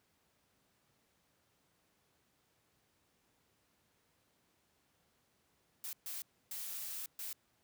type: noise bursts at uneven times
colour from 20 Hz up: blue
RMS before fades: -43 dBFS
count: 4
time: 5.84-5.93 / 6.06-6.22 / 6.51-7.06 / 7.19-7.33 s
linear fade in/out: 2 ms
effects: pink hiss -75 dBFS RMS until 7.63 s + high-pass 80 Hz 12 dB/octave